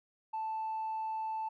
triangle tone with tanh clipping, 880 Hz, A5, in tune, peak -34 dBFS, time 0.33-1.49 s, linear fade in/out 10 ms, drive 5 dB, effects none

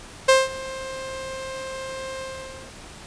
sawtooth tone with ADSR envelope, 528 Hz, C5, 16 cents sharp, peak -7 dBFS, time 0.28-2.75 s, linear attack 11 ms, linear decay 190 ms, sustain -20 dB, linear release 550 ms, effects pink hiss -42 dBFS RMS until 3.06 s + resampled to 22050 Hz

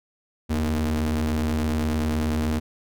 40% pulse ring-modulated tone, 76.6 Hz, D#2, 27 cents flat, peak -18 dBFS, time 0.49-2.6 s, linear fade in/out 20 ms, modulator 158 Hz, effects none

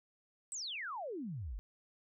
sine exponential sweep, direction down, 8310 to 42.96 Hz, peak -39 dBFS, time 0.52-1.59 s, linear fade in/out 0 ms, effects none

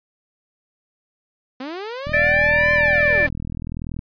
sawtooth linear two-way sweep, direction up then down, 246.9 to 1046.5 to 246.9 Hz, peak -24 dBFS, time 1.6-3.29 s, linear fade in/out 5 ms, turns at 2.73 s
click train, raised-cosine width 5 ms, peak -17 dBFS, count 79, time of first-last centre 2.07-3.991 s, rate 40.6 Hz
harmonic tone, 587.3 Hz, D5, in tune, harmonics 1 / 3 / 4, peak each -20 / -16 / -21 dBFS, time 2.13-3.27 s, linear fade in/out 10 ms
effects resampled to 11025 Hz

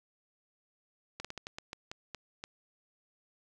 slowing click train, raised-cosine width 0.2 ms, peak -23 dBFS, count 10, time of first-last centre 1.2-2.439 s, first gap 46 ms, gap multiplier 1.26, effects none

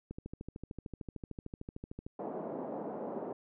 click train, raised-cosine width 3 ms, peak -29 dBFS, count 27, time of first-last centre 0.11-2.065 s, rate 13.3 Hz
white band-pass noise, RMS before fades -40 dBFS, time 2.19-3.33 s, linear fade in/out 5 ms, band 190 to 710 Hz, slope 24 dB/octave
effects none

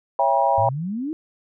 sine chord, C# diminished seventh, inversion none, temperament just, 554.4 / 665.2 / 798.3 / 957.9 Hz, C#5 / E5 / G5 / Bb5, 0 / +16 / +31 / +47 cents, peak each -23 / -22 / -20 / -21 dBFS, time 0.19-0.69 s, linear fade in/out 2 ms
sine exponential sweep, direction up, 98 to 329.6 Hz, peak -24 dBFS, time 0.58-1.13 s, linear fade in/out 0 ms
effects none

